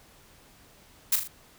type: noise with echo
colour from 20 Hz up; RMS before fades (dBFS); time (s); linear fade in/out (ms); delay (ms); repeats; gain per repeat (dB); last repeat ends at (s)
blue; -22; 1.12-1.16; 5; 39; 3; -6; 1.277
effects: pink hiss -56 dBFS RMS until 1.58 s